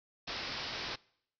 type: low-pass noise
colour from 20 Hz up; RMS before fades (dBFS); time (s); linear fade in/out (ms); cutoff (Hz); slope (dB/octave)
white; -40; 0.27-0.96; 10; 5400; 96
effects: noise-tail reverb RT60 0.7 s tail -24 dB re dry